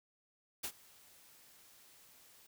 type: noise with ADSR envelope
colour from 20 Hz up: white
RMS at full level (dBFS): -38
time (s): 0.63-2.47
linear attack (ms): 15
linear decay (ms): 67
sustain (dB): -24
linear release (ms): 8
effects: none